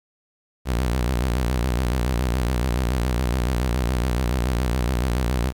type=tone with vibrato; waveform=sawtooth; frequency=61.74 Hz; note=B1; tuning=in tune; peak=-16 dBFS; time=0.65-5.53 s; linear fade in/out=50 ms; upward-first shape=square; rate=7.1 Hz; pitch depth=110 cents each way; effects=9-bit